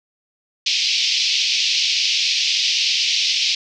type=band-pass noise; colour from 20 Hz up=white; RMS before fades=-19 dBFS; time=0.66-3.55 s; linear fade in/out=5 ms; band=2400 to 5500 Hz; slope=48 dB/octave; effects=none